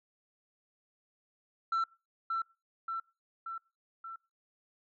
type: tone with echo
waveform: sine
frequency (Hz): 1342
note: E6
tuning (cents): +31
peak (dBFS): -25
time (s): 1.72-1.84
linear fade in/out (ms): 5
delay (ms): 580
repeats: 4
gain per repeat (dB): -4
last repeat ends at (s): 4.16
effects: noise-tail reverb RT60 0.3 s tail -24 dB re dry + tanh soft clip ceiling -27 dBFS